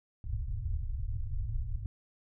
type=low-pass noise; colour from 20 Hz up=pink; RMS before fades=-34 dBFS; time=0.24-1.86 s; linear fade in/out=2 ms; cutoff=120 Hz; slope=96 dB/octave; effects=none